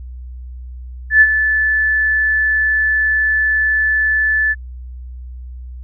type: tone with ADSR envelope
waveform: sine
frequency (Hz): 1742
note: A6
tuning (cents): -18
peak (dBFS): -3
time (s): 1.1-4.55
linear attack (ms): 110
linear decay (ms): 51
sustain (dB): -9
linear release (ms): 36
effects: added 62 Hz sine -28 dBFS peak until 5.83 s